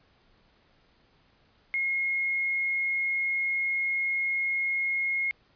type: tone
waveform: sine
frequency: 2155 Hz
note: C#7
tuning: 49 cents flat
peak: -25 dBFS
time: 1.74-5.31 s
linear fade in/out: 0 ms
effects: pink hiss -64 dBFS RMS until 5.55 s + resampled to 11025 Hz